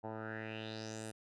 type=tone with low-pass filter sweep; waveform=10% pulse; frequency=110 Hz; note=A2; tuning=in tune; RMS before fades=-44 dBFS; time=0.03-1.12 s; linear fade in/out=20 ms; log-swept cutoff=840 to 10000 Hz; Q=4.5; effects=none